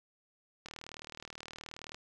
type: click train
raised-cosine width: 0.2 ms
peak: -27 dBFS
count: 51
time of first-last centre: 0.66-1.945 s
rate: 38.9 Hz
effects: none